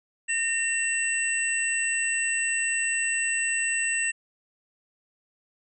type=tone cluster; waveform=sine; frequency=1835 / 2726 / 7970 Hz; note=A#6 / F7 / B8; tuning=-28 / -43 / +15 cents; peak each=-28 dBFS; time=0.28-4.12 s; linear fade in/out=20 ms; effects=none